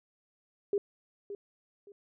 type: tone with echo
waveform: sine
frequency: 403.9 Hz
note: G#4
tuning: 48 cents flat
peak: -25 dBFS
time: 0.73-0.78 s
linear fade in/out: 2 ms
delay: 570 ms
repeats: 2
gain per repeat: -12 dB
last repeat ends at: 1.92 s
effects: none